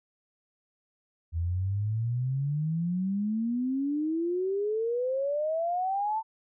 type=exponential sweep; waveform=sine; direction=up; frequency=81 to 901 Hz; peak=-26 dBFS; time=1.32-6.23 s; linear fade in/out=50 ms; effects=none